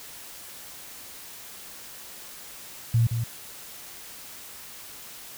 sine tone with echo, 116 Hz, A#2, 8 cents flat, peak -17 dBFS, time 2.94-3.07 s, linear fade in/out 5 ms, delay 170 ms, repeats 1, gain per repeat -7 dB, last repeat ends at 3.24 s, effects white hiss -43 dBFS RMS until 5.37 s

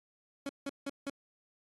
30% pulse tone bursts, 278.8 Hz, C#4, 10 cents sharp, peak -32 dBFS, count 4, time 0.46-1.098 s, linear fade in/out 2 ms, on 32 ms, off 170 ms, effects AAC 32 kbps

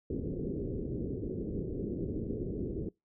white low-pass noise, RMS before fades -36 dBFS, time 0.1-2.89 s, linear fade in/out 5 ms, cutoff 440 Hz, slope 48 dB/octave, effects noise-tail reverb RT60 0.2 s tail -24 dB re dry

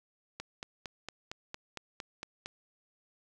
click train, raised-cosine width 0.2 ms, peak -22 dBFS, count 10, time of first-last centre 0.4-2.459 s, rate 4.37 Hz, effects none

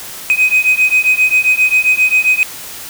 sine beating tone pair, 2510 / 2517.5 Hz, D#7 / D#7, +15 / +20 cents, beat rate 7.5 Hz, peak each -10 dBFS, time 0.3-2.43 s, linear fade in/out 0 ms, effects tanh soft clip ceiling -5 dBFS + white hiss -29 dBFS RMS until 2.89 s

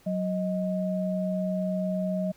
sine tone pair together, 185.6 / 625.8 Hz, F#3 / D#5, +6 / +10 cents, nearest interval octave + major sixth, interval 2104 cents, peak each -27 / -30 dBFS, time 0.06-2.32 s, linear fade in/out 10 ms, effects pink hiss -59 dBFS RMS until 2.36 s

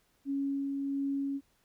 sine tone with tremolo, 277.2 Hz, C#4, in tune, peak -29 dBFS, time 0.25-1.41 s, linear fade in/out 50 ms, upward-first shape sine, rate 1.5 Hz, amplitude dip 25%, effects pink hiss -71 dBFS RMS until 1.64 s

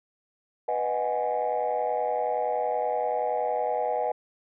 sine chord, G# minor seventh, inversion first, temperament equal, 493.9 / 622.3 / 740 / 830.6 Hz, B4 / D#5 / F#5 / G#5, 0 / 0 / 0 / 0 cents, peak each -29 dBFS, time 0.68-4.12 s, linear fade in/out 5 ms, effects tanh soft clip ceiling -18 dBFS

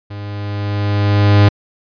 45% pulse tone with level ramp, 102.2 Hz, G#2, 27 cents flat, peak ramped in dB -26 to -5 dBFS, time 0.1-1.49 s, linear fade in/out 10 ms, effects resampled to 11025 Hz

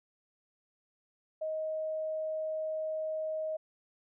sine tone, 628 Hz, D#5, 16 cents sharp, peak -32 dBFS, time 1.41-3.57 s, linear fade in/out 10 ms, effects none

